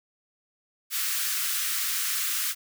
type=high-pass noise; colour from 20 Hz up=white; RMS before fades=-28 dBFS; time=0.9-2.55 s; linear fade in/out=50 ms; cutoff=1200 Hz; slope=48 dB/octave; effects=none